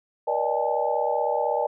sine tone cluster, 478.3 / 579 / 615 / 804 / 874 Hz, A#4 / D5 / D#5 / G5 / A5, +44 / -25 / -20 / +44 / -12 cents, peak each -28 dBFS, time 0.27-1.67 s, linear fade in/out 10 ms, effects none

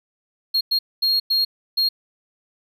triangle tone bursts at uneven times, 4274 Hz, C8, 36 cents sharp, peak -15 dBFS, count 5, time 0.54-0.61 / 0.71-0.79 / 1.02-1.2 / 1.3-1.45 / 1.77-1.89 s, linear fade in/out 10 ms, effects none

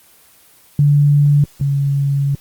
sine tone pair in turn, 144.8 / 140.11 Hz, D3 / C#3, -24 / +19 cents, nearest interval minor second, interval 57 cents, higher first, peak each -8 / -13 dBFS, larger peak first, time 0.79-1.44 / 1.61-2.35 s, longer second, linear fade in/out 2 ms, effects white hiss -48 dBFS RMS until 2.4 s + Opus 24 kbps

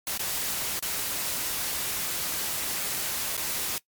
white noise with dropouts, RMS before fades -30 dBFS, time 0.07-3.78 s, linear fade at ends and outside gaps 1 ms, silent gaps 0.176-0.194 / 0.793-0.825 / 3.368-3.376 s, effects noise-tail reverb RT60 0.1 s tail -20 dB re dry + MP3 96 kbps

